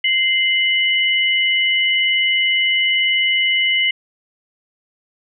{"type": "tone pair together", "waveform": "sine", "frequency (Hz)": [2081, 2960], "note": ["C7", "F#7"], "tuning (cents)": [-10, 0], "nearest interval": "tritone", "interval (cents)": 610, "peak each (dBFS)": [-16, -17], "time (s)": [0.04, 3.91], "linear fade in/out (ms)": 5, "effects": []}